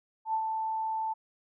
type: tone with ADSR envelope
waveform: sine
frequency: 883 Hz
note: A5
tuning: 6 cents sharp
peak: -25 dBFS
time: 0.25-1.14 s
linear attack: 88 ms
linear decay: 71 ms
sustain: -4 dB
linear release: 17 ms
effects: none